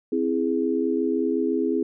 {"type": "chord", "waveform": "sine", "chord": "C augmented", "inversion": "none", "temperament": "equal", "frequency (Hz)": [261.6, 329.6, 415.3], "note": ["C4", "E4", "G#4"], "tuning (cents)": [0, 0, 0], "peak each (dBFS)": -25, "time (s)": [0.12, 1.83], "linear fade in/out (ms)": 5, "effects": []}